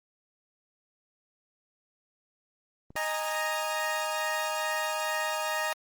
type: clicks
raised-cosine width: 2 ms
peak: -31 dBFS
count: 2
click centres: 2.905 / 2.956 s
type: chord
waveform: 20% pulse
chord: D# suspended fourth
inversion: none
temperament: equal with one note detuned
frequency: 622.3 / 824.4 / 932.3 Hz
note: D#5 / G#5 / A#5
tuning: 0 / -13 / 0 cents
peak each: -27 / -31 / -28 dBFS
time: 2.96-5.73 s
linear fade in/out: 2 ms
effects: Opus 24 kbps